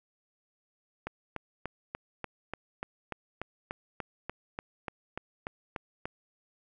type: click train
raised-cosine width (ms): 0.5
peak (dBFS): -20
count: 18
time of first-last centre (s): 1.07-6.055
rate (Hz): 3.41
effects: none